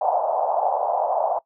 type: band-pass noise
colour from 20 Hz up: pink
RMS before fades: -22 dBFS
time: 0.01-1.39 s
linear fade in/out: 5 ms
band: 610 to 860 Hz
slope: 48 dB/octave
effects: noise-tail reverb RT60 0.1 s tail -20 dB re dry